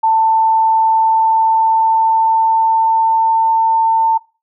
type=tone with pitch glide; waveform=sine; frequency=890 to 898.3 Hz; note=A5 to A5; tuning=+20 to +36 cents; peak=-9 dBFS; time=0.03-4.18 s; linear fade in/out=10 ms; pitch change=+16 cents; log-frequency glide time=0.92-3.67 s; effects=noise-tail reverb RT60 0.3 s tail -21 dB re dry